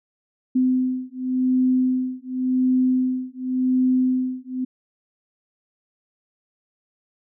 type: beating tone pair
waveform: sine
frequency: 255.4 / 256.3 Hz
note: C4 / C4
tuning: -42 / -36 cents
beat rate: 0.9 Hz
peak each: -21 dBFS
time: 0.55-4.65 s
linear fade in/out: 10 ms
effects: none